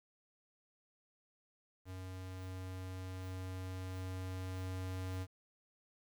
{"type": "tone with level ramp", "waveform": "square", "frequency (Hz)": 93, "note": "F#2", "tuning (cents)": 9, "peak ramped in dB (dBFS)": [-45, -39], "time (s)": [1.85, 5.27], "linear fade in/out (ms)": 50, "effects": ["11-bit"]}